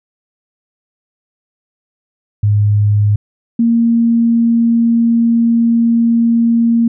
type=tone pair in turn; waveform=sine; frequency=103.83 / 232 Hz; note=G#2 / A#3; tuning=0 / -8 cents; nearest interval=octave + major second; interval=1392 cents; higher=second; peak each=-8 dBFS; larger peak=neither; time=2.43-3.16 / 3.59-6.88 s; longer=second; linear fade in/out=5 ms; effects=none